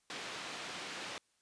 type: band-pass noise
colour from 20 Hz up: white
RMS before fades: -44 dBFS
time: 0.1-1.18 s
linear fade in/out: 0 ms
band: 170 to 3600 Hz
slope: 12 dB/octave
effects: white hiss -75 dBFS RMS until 1.41 s + resampled to 22050 Hz